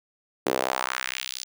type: tone with high-pass filter sweep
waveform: sawtooth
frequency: 64.3 Hz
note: C2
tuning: 30 cents flat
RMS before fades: -29 dBFS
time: 0.46-1.44 s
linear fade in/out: 5 ms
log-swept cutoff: 370 to 5100 Hz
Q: 1.7
effects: none